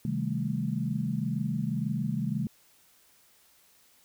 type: chord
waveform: sine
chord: A half-diminished seventh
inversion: first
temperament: just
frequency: 132 / 158.4 / 198 / 220 Hz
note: C3 / Eb3 / G3 / A3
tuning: +16 / +31 / +18 / 0 cents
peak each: -33 dBFS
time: 0.05-2.47 s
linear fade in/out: 2 ms
effects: white hiss -62 dBFS RMS until 4.04 s